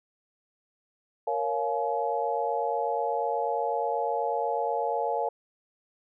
sine chord, Bb minor seventh, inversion none, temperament equal with one note detuned, 466.2 / 554.4 / 698.5 / 849 Hz, Bb4 / Db5 / F5 / Ab5, 0 / 0 / 0 / +38 cents, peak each -31 / -32 / -31 / -30 dBFS, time 1.27-5.29 s, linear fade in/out 5 ms, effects none

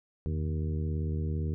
harmonic tone with a mistuned harmonic, 77.78 Hz, D#2, in tune, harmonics 1 / 2 / 3 / 4 / 5 / 6, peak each -30 / -34 / -41 / -44 / -43 / -47 dBFS, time 0.26-1.54 s, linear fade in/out 0 ms, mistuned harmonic 1, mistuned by +120 cents, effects none

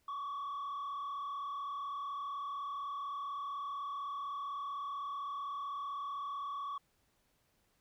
sine tone with frequency modulation, 1131 Hz, C#6, 34 cents sharp, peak -35 dBFS, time 0.08-6.78 s, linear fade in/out 5 ms, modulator 35.8 Hz, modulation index 0.91, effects tanh soft clip ceiling -37 dBFS + pink hiss -75 dBFS RMS until 7.8 s

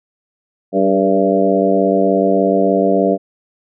harmonic tone with a mistuned harmonic, 96.6 Hz, G2, 25 cents flat, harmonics 2 / 3 / 4 / 5 / 6 / 7, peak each -18 / -18 / -18 / -18 / -18 / -18 dBFS, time 0.72-3.18 s, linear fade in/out 50 ms, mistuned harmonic 4, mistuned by +44 cents, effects none

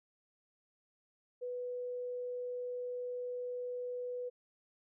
sine tone, 493.9 Hz, B4, in tune, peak -37 dBFS, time 1.41-4.3 s, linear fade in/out 20 ms, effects none

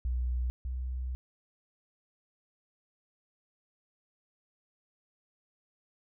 sine tone pair in turn, 61.74 / 63.29 Hz, B1 / B1, 0 / +43 cents, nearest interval unison, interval 43 cents, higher second, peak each -28 / -32 dBFS, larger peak first, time 0.05-0.5 / 0.65-1.15 s, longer second, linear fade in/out 0 ms, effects none

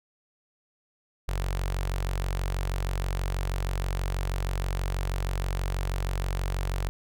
sawtooth tone with notch filter, 46.25 Hz, F#1, in tune, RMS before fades -29 dBFS, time 1.28-6.89 s, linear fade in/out 0 ms, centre 250 Hz, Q 0.81, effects none

